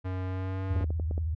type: tone with pitch glide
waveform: square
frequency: 92.9 to 95.29 Hz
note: F#2 to G2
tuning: +7 to -49 cents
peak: -31 dBFS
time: 0.04-0.85 s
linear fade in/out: 20 ms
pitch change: +44 cents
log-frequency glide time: 0.26-0.66 s
type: tone with vibrato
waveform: sine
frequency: 79.5 Hz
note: D#2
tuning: 38 cents sharp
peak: -27 dBFS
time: 0.7-1.35 s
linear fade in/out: 10 ms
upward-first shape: sine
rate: 16 Hz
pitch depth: 150 cents each way
type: clicks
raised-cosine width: 2 ms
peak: -24 dBFS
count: 7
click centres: 0.764 / 0.81 / 0.842 / 0.905 / 0.998 / 1.111 / 1.179 s
effects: low-pass 2000 Hz 12 dB/octave